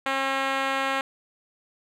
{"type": "tone with band-pass filter", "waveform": "5% pulse", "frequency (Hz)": 270, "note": "C#4", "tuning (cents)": -45, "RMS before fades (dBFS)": -26, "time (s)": [0.06, 1.01], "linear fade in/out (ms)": 2, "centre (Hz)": 920, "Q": 0.51, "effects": []}